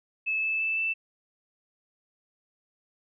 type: tone with pitch steps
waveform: sine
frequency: 2607 / 2622 / 2637 / 2653 Hz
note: E7 / E7 / E7 / E7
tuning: -20 / -10 / 0 / +10 cents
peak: -25 dBFS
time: 0.26-0.94 s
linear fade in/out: 20 ms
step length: 170 ms
effects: none